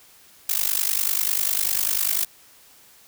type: noise with amplitude modulation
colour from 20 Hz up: blue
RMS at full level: -19 dBFS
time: 0.49-2.25 s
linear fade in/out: 5 ms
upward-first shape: sine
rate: 50.1 Hz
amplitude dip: 90%
effects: white hiss -52 dBFS RMS until 3.07 s